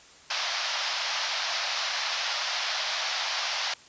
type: band-pass noise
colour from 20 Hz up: white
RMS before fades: -30 dBFS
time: 0.3-3.74 s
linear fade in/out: 5 ms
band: 610 to 5600 Hz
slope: 48 dB/octave
effects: white hiss -52 dBFS RMS until 3.88 s + resampled to 16000 Hz